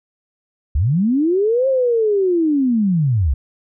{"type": "linear two-way sweep", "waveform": "sine", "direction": "up then down", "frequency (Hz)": [58.8, 541, 58.8], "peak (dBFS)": -13, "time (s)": [0.75, 3.34], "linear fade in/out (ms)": 5, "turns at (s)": 1.68, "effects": []}